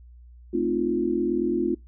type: chord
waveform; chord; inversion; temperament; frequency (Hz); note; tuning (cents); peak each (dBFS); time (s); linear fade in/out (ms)
sine; F dominant seventh; first; equal; 220 / 261.6 / 311.1 / 349.2; A3 / C4 / Eb4 / F4; 0 / 0 / 0 / 0; -30 / -28 / -29 / -24; 0.53-1.75; 10
effects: noise-tail reverb RT60 0.2 s tail -25 dB re dry + added 60 Hz sine -45 dBFS peak until 1.87 s